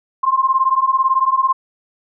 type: beating tone pair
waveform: sine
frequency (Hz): 1046.5 / 1064.5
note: C6 / C6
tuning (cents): 0 / +30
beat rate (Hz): 18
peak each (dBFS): -16 / -15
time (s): 0.23-1.53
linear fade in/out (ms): 10
effects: none